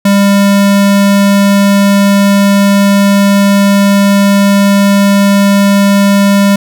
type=tone; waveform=square; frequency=199.7 Hz; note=G3; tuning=32 cents sharp; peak=-5 dBFS; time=0.05-6.56 s; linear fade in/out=5 ms; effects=none